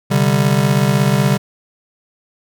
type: chord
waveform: square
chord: C suspended second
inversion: none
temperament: just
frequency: 130.81 / 147.16 / 196.22 Hz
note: C3 / D3 / G3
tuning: 0 / +4 / +2 cents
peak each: -17 dBFS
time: 0.1-1.38 s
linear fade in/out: 20 ms
effects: none